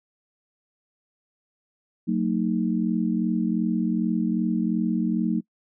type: chord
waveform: sine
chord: D# minor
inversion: first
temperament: equal with one note detuned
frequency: 185 / 227.6 / 311.1 Hz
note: F#3 / A#3 / D#4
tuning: 0 / -41 / 0 cents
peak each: -25 / -24 / -28 dBFS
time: 2.07-5.41 s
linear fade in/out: 20 ms
effects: noise-tail reverb RT60 0.1 s tail -26 dB re dry